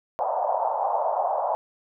white band-pass noise, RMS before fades -25 dBFS, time 0.19-1.55 s, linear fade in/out 0 ms, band 590 to 920 Hz, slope 48 dB/octave, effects none

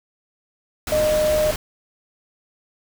sine tone in noise, 612 Hz, D#5, 29 cents flat, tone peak -16 dBFS, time 0.92-1.51 s, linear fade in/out 2 ms, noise pink, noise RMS -27 dBFS, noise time 0.87-1.56 s, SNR +8 dB, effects none

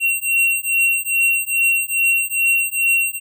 square beating tone pair, 2737 / 2739.4 Hz, F7 / F7, -36 / -34 cents, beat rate 2.4 Hz, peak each -19 dBFS, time 0-3.2 s, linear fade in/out 50 ms, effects none

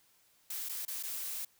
blue noise with dropouts, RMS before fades -39 dBFS, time 0.5-1.45 s, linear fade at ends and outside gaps 5 ms, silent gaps 0.689-0.693 / 0.852-0.879 / 1.028-1.034 s, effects white hiss -68 dBFS RMS until 1.59 s

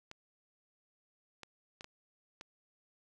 clicks, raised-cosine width 0.2 ms, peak -29 dBFS, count 5, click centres 0.114 / 1.433 / 1.809 / 1.844 / 2.411 s, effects none

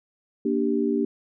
sine chord, G minor, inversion first, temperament just, 235.2 / 294 / 392 Hz, Bb3 / D4 / G4, +16 / +2 / 0 cents, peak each -25 dBFS, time 0.45-1.05 s, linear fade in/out 5 ms, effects none

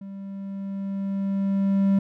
triangle tone with level ramp, 196.1 Hz, G3, 1 cent sharp, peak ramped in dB -33 to -14 dBFS, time 0.01-1.99 s, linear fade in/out 5 ms, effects none

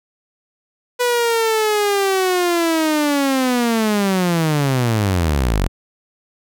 sawtooth linear sweep, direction down, 493.9 to 40.06 Hz, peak -11 dBFS, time 0.99-5.68 s, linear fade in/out 20 ms, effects none

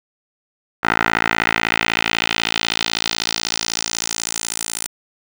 10% pulse tone with band-pass filter sweep, 56.1 Hz, A1, 34 cents sharp, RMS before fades -21 dBFS, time 0.83-4.87 s, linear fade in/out 10 ms, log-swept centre 1500 to 9400 Hz, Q 1.8, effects none

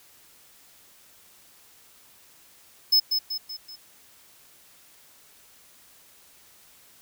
square tone with echo, 5200 Hz, E8, 24 cents flat, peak -16 dBFS, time 2.92-3 s, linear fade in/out 10 ms, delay 190 ms, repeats 4, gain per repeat -6 dB, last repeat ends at 3.76 s, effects white hiss -55 dBFS RMS until 7.01 s

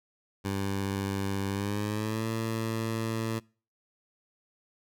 15% pulse tone with pitch glide, 98.4 to 112.38 Hz, G2 to A2, +7 to +37 cents, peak -23 dBFS, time 0.44-3.4 s, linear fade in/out 20 ms, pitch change +230 cents, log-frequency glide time 1.49-2.27 s, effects noise-tail reverb RT60 0.4 s tail -25 dB re dry

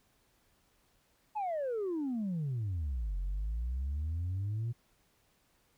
sine exponential two-way sweep, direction down then up, 880 to 43.94 to 120.6 Hz, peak -30 dBFS, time 1.35-4.73 s, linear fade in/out 20 ms, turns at 3.18 s, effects tanh soft clip ceiling -30 dBFS + pink hiss -71 dBFS RMS until 5.77 s

